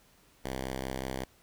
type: tone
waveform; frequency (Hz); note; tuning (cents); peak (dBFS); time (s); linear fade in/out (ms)
5% pulse; 65.41; C2; 0; -23; 0.44-1.25; 10
effects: pink hiss -63 dBFS RMS until 1.42 s